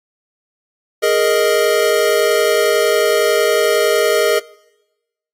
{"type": "chord", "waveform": "square", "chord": "Ab suspended second", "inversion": "none", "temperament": "equal", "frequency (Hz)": [415.3, 466.2, 622.3], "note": ["Ab4", "Bb4", "Eb5"], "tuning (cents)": [0, 0, 0], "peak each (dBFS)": -17, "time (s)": [1.02, 4.4], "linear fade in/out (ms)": 20, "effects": ["noise-tail reverb RT60 1.0 s tail -23 dB re dry", "AAC 48 kbps"]}